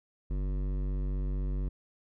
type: tone with hard clipping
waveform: sine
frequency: 47.85 Hz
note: G1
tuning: 41 cents flat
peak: -31 dBFS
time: 0.3-1.69 s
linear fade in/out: 10 ms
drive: 14 dB
effects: none